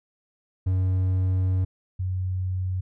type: tone pair in turn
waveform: triangle / sine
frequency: 93.1 / 92.66 Hz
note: F#2 / F#2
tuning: +11 / +3 cents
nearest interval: unison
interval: 8 cents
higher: first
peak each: -18 / -24 dBFS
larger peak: first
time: 0.66-1.65 / 1.99-2.81 s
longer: first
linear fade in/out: 10 ms
effects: none